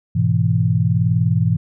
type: chord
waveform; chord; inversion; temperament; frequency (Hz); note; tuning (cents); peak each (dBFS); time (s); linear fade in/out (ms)
sine; E major; first; equal; 103.83 / 123.47 / 164.81; G#2 / B2 / E3; 0 / 0 / 0; -18; 0.15-1.57; 10
effects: none